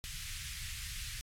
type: band-stop noise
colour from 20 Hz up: pink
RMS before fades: -42 dBFS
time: 0.04-1.21 s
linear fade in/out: 0 ms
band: 110 to 1900 Hz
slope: 24 dB/octave
effects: low-pass 12000 Hz 12 dB/octave + AAC 64 kbps